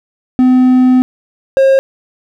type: tone pair in turn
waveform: triangle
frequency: 254.5 / 537.4 Hz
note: C4 / C5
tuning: -48 / +46 cents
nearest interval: octave + minor second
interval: 1294 cents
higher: second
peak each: -3 dBFS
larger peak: neither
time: 0.39-1.02 / 1.57-1.79 s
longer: first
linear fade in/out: 0 ms
effects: none